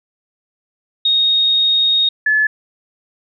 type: tone pair in turn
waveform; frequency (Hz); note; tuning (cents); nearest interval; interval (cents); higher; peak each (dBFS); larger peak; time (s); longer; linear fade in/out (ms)
sine; 3729 / 1722.6; A#7 / A6; 0 / -37; octave + minor second; 1337; first; -11; neither; 1.05-2.09 / 2.26-2.47; first; 5
effects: none